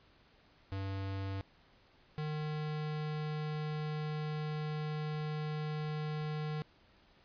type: tone pair in turn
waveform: square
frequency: 97.2 / 152.52 Hz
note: G2 / D#3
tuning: -14 / -34 cents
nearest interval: minor sixth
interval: 780 cents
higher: second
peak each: -37 / -36 dBFS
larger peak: second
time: 0.72-1.41 / 2.18-6.62 s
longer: second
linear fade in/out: 0 ms
effects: pink hiss -65 dBFS RMS until 7.24 s + resampled to 11025 Hz